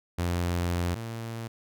sawtooth tone pair in turn, 87.31 / 114.4 Hz, F2 / A#2, 0 / -32 cents, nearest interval perfect fourth, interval 468 cents, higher second, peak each -22 / -30 dBFS, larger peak first, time 0.18-0.95 / 0.95-1.48 s, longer first, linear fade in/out 10 ms, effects none

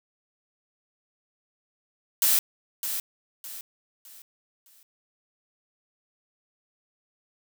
blue noise with echo, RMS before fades -21 dBFS, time 2.22-2.39 s, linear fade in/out 2 ms, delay 610 ms, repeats 4, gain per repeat -9 dB, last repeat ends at 4.83 s, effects none

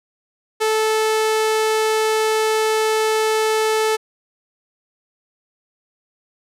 sawtooth tone, 436.9 Hz, A4, 12 cents flat, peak -12 dBFS, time 0.6-3.97 s, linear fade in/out 20 ms, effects low-pass 12000 Hz 12 dB/octave

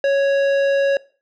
sine tone with tanh clipping, 554.4 Hz, C#5, in tune, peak -16 dBFS, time 0.04-0.97 s, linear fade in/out 2 ms, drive 13 dB, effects noise-tail reverb RT60 0.4 s tail -21 dB re dry

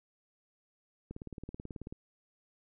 click train, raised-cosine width 3 ms, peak -29 dBFS, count 16, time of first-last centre 1.11-1.925 s, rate 18.4 Hz, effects none

